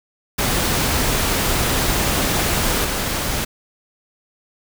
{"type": "noise with level steps", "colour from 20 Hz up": "pink", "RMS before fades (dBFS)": [-19, -22], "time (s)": [0.38, 3.45], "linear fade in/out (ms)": 10, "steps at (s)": 2.84, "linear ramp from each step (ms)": 10, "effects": []}